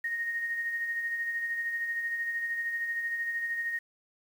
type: tone with tremolo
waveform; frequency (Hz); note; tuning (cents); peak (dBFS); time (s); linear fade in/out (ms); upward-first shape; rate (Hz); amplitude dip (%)
sine; 1861; A#6; -3; -28; 0.04-3.79; 5; sine; 13; 40
effects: 9-bit